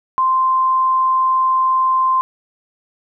sine tone, 1043 Hz, C6, 6 cents flat, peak -12 dBFS, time 0.18-2.21 s, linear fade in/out 0 ms, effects none

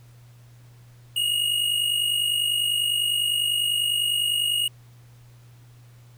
square tone pair together, 2833 / 2883 Hz, F7 / F#7, +24 / -46 cents, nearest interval unison, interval 30 cents, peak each -28 / -23 dBFS, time 1.16-4.68 s, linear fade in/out 5 ms, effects added 120 Hz sine -47 dBFS peak until 6.17 s + pink hiss -59 dBFS RMS until 6.17 s

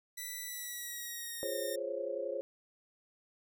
5% pulse tone with pitch glide, 1975.5 to 1832.6 Hz, B6 to A#6, 0 to -30 cents, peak -30 dBFS, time 0.17-1.76 s, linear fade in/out 10 ms, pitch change -130 cents, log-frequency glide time 0.45-1.58 s
sine chord, Db major seventh, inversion first, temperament equal with one note detuned, 349.2 / 416.5 / 523.3 / 554.4 Hz, F4 / Ab4 / C5 / Db5, 0 / +5 / 0 / 0 cents, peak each -44 / -42 / -39 / -38 dBFS, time 1.43-2.41 s, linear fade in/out 0 ms
effects none

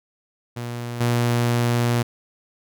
sawtooth tone with level steps, 119.6 Hz, A#2, 45 cents sharp, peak -24 / -14 dBFS, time 0.56-2.03 s, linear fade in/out 10 ms, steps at 1 s, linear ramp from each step 10 ms, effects none

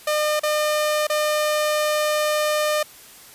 sawtooth tone with dropouts, 605 Hz, D#5, 49 cents flat, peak -15 dBFS, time 0.07-2.83 s, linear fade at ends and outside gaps 5 ms, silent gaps 0.396-0.433 / 1.07-1.098 s, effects white hiss -45 dBFS RMS until 3.34 s + resampled to 32000 Hz

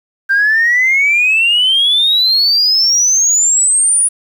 sine exponential sweep, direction up, 1568 to 9850 Hz, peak -7 dBFS, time 0.29-4.09 s, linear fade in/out 20 ms, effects tanh soft clip ceiling -5 dBFS + 7-bit

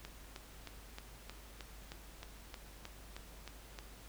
click train, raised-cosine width 0.2 ms, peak -28 dBFS, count 13, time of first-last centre 0.05-3.788 s, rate 3.21 Hz, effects added 50 Hz sine -54 dBFS peak until 4.08 s + pink hiss -57 dBFS RMS until 4.08 s

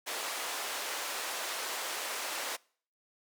pink band-pass noise, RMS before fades -37 dBFS, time 0.06-2.57 s, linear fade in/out 20 ms, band 590 to 13000 Hz, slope 12 dB/octave, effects noise-tail reverb RT60 0.5 s tail -25 dB re dry + high-pass 300 Hz 12 dB/octave

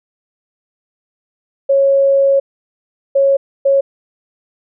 sine tone bursts at uneven times, 550 Hz, C#5, 14 cents flat, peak -8 dBFS, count 3, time 1.69-2.4 / 3.15-3.37 / 3.65-3.81 s, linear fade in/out 10 ms, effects none

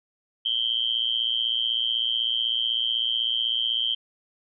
sine tone with amplitude modulation, 3136 Hz, G7, in tune, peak -18 dBFS, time 0.45-3.95 s, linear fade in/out 10 ms, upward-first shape sine, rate 116 Hz, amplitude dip 100%, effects none

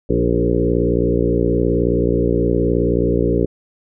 harmonic tone with a mistuned harmonic, 59 Hz, A#1, 22 cents sharp, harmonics 1 / 2 / 3 / 4 / 5 / 6 / 7 / 8 / 9, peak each -22 / -23 / -22 / -27 / -21 / -23 / -21 / -22 / -27 dBFS, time 0.09-3.46 s, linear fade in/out 10 ms, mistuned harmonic 7, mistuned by -19 cents, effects none

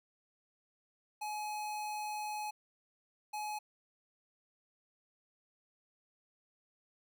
square tone bursts at uneven times, 845 Hz, G#5, 30 cents sharp, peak -38 dBFS, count 2, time 1.21-2.51 / 3.33-3.59 s, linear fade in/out 10 ms, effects none

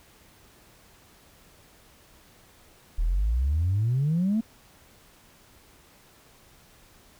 sine exponential sweep, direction up, 37.31 to 230.6 Hz, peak -20 dBFS, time 2.98-4.41 s, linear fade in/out 10 ms, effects tanh soft clip ceiling -18 dBFS + pink hiss -56 dBFS RMS until 7.19 s

